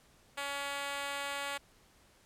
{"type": "tone with high-pass filter", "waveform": "5% pulse", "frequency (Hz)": 281.6, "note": "C#4", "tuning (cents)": 27, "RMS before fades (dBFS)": -38, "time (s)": [0.37, 1.58], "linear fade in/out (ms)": 10, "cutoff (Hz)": 580, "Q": 1.1, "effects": ["pink hiss -64 dBFS RMS until 2.25 s", "low-pass 12000 Hz 12 dB/octave"]}